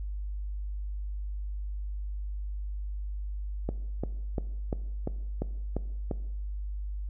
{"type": "click train", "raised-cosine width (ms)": 2, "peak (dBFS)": -17, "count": 8, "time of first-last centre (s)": [3.69, 6.112], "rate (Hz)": 2.89, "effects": ["noise-tail reverb RT60 0.9 s tail -17 dB re dry", "added 50 Hz sine -32 dBFS peak until 7.09 s"]}